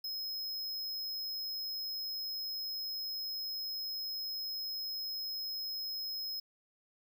square tone, 5130 Hz, E8, 48 cents flat, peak -37 dBFS, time 0.04-6.4 s, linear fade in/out 5 ms, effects none

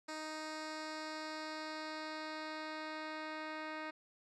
10% pulse tone with low-pass filter sweep, 311.1 Hz, D#4, in tune, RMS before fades -44 dBFS, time 0.08-3.91 s, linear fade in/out 10 ms, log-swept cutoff 6700 to 3000 Hz, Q 1.6, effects none

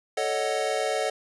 square chord, D# half-diminished seventh, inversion second, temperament equal, 440 / 554.4 / 622.3 / 740 Hz, A4 / C#5 / D#5 / F#5, 0 / 0 / 0 / 0 cents, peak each -31 dBFS, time 0.17-1.1 s, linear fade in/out 5 ms, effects resampled to 24000 Hz + 10-bit

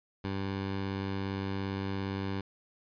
15% pulse tone, 97.4 Hz, G2, 11 cents flat, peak -26 dBFS, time 0.24-2.41 s, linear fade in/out 5 ms, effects resampled to 11025 Hz

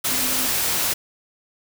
sine tone in noise, 257 Hz, C4, 31 cents flat, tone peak -33 dBFS, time 0.11-0.47 s, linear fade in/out 10 ms, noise white, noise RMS -22 dBFS, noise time 0.04-0.94 s, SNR -14 dB, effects none

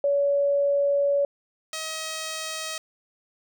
sine / 5% pulse tone pair in turn, 566 / 635 Hz, C#5 / D#5, +36 / +35 cents, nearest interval major second, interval 199 cents, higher second, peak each -19 dBFS, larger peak neither, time 0.04-1.25 / 1.73-2.78 s, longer first, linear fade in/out 2 ms, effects none

